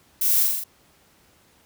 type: noise with echo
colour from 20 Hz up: violet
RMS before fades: -22 dBFS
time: 0.21-0.43 s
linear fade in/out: 5 ms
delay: 42 ms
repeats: 5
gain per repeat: -2 dB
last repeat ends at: 0.64 s
effects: pink hiss -58 dBFS RMS until 1.65 s + high-pass 60 Hz 12 dB/octave